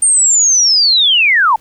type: linear sweep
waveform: sine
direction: down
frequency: 8870 to 830.6 Hz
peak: -7 dBFS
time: 0.02-1.56 s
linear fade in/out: 5 ms
effects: pink hiss -49 dBFS RMS until 1.6 s